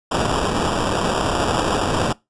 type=noise with sample-and-hold; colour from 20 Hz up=violet; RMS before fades=-20 dBFS; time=0.11-2.13 s; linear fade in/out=10 ms; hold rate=2100 Hz; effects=noise-tail reverb RT60 0.2 s tail -22 dB re dry + resampled to 22050 Hz